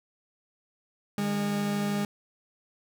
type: tone pair together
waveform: 40% pulse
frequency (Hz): 151.19 / 204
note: D#3 / G#3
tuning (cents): -49 / -31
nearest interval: perfect fourth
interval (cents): 518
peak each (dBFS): -35 / -26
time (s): 1.18-2.05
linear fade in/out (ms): 2
effects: none